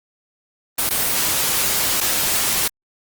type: noise with dropouts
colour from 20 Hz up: white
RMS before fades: -19 dBFS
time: 0.78-2.68 s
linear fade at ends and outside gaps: 5 ms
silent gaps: 0.893-0.906 / 2.005-2.011 s
effects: Opus 24 kbps